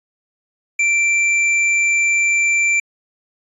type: tone with tanh clipping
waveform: triangle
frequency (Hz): 2349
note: D7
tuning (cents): 0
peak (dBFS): -15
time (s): 0.79-2.8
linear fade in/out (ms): 5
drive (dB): 16
effects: resampled to 24000 Hz